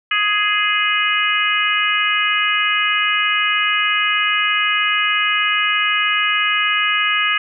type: harmonic tone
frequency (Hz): 416.8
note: G#4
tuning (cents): +6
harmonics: 3 / 4 / 5 / 6 / 7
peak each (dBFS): -21 / -21 / -21 / -21 / -21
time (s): 0.11-7.38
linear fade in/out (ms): 5
effects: none